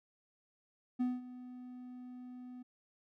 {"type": "tone with ADSR envelope", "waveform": "triangle", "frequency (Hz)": 249.6, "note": "B3", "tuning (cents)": 19, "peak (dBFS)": -27, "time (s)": [0.99, 2.63], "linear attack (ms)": 19, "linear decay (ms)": 200, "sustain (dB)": -17, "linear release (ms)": 11, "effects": []}